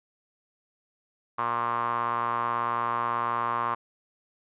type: tone with band-pass filter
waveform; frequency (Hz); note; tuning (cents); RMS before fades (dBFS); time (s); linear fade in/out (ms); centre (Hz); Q
sawtooth; 118.2; A#2; +24; -28; 1.38-3.75; 10; 1100; 6.6
effects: resampled to 8000 Hz